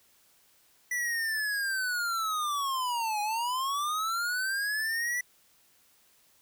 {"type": "linear two-way sweep", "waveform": "square", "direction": "down then up", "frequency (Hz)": [1975.5, 823, 1975.5], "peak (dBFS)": -29, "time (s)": [0.91, 5.21], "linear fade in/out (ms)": 5, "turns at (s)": 3.21, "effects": ["white hiss -64 dBFS RMS until 6.41 s"]}